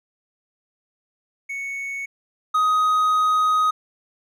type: tone pair in turn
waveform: triangle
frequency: 2217 / 1254 Hz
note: C#7 / D#6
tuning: 0 / +13 cents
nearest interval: minor seventh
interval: 987 cents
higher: first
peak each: -25 / -14 dBFS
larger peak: second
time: 1.49-2.06 / 2.54-3.71 s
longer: second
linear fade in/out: 10 ms
effects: none